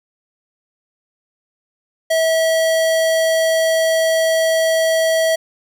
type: tone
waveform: square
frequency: 648 Hz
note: E5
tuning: 30 cents flat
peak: -14 dBFS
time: 2.1-5.36 s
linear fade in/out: 10 ms
effects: none